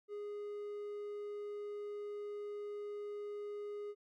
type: tone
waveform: triangle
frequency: 413.2 Hz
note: G#4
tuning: 9 cents flat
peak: -39 dBFS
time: 0.08-3.95 s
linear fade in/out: 50 ms
effects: none